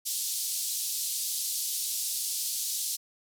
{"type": "band-pass noise", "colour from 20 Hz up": "white", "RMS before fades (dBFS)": -32, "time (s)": [0.05, 2.97], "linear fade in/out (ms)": 20, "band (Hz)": [3900, 13000], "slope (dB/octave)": 24, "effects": []}